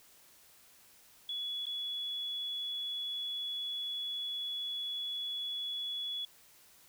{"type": "tone with dropouts", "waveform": "sine", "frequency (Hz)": 3391, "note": "G#7", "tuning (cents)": 35, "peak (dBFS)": -35, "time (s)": [1.29, 6.25], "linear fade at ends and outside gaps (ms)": 2, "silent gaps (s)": [1.656, 1.667], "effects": ["white hiss -61 dBFS RMS until 6.88 s"]}